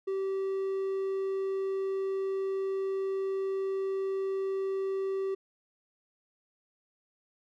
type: tone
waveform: triangle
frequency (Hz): 386.6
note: G4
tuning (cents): -24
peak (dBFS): -27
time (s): 0.07-5.35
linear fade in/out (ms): 10
effects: none